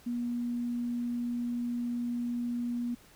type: tone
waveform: sine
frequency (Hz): 240.2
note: B3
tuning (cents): -48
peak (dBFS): -30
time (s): 0.06-2.95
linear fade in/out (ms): 10
effects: pink hiss -58 dBFS RMS until 3.15 s

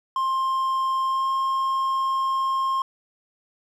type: tone with pitch glide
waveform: triangle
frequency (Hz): 1057 to 1066.2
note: C6 to C6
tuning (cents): +17 to +32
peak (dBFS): -19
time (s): 0.16-2.82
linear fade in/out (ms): 2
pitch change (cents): +15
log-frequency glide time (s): 1.05-1.29
effects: none

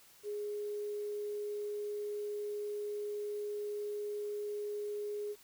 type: tone with quantisation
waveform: sine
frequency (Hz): 415.3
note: G#4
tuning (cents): 0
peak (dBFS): -36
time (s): 0.23-5.36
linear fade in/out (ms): 50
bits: 10
effects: white hiss -61 dBFS RMS until 5.43 s

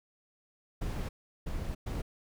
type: noise bursts at uneven times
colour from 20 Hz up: brown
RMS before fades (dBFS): -35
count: 3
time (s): 0.81-1.09 / 1.46-1.75 / 1.86-2.02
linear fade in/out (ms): 10
effects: none

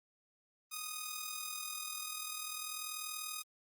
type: tone with amplitude modulation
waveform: 5% pulse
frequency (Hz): 1244.5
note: D#6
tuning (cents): 0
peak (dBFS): -26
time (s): 0.71-3.43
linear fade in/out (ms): 20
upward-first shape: sine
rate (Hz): 40.4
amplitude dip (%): 50
effects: Opus 32 kbps

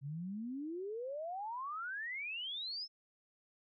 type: exponential sweep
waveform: sine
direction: up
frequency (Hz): 133.4 to 5360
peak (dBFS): -39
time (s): 0.01-2.88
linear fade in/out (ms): 50
effects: none

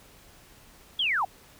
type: linear sweep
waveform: sine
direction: down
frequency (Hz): 3419 to 685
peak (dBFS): -23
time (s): 0.99-1.25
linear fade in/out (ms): 5
effects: pink hiss -54 dBFS RMS until 1.59 s

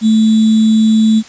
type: tone with sample-and-hold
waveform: sine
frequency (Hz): 219.7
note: A3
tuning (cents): -2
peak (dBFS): -6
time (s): 0.01-1.23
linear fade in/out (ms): 50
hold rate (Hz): 3675
effects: white hiss -37 dBFS RMS until 1.28 s + resampled to 16000 Hz

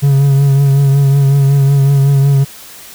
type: tone with vibrato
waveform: triangle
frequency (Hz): 138.8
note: C#3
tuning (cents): +3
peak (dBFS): -4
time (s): 0.02-2.45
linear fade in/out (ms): 20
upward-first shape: triangle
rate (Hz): 5.4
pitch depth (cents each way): 39
effects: white hiss -34 dBFS RMS until 2.94 s

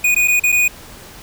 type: tone with dropouts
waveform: square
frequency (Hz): 2470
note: D#7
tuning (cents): -13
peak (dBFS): -12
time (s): 0.04-0.68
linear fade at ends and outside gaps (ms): 5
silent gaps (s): 0.147-0.162 / 0.276-0.281 / 0.397-0.436 / 0.52-0.524
effects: pink hiss -38 dBFS RMS until 1.22 s

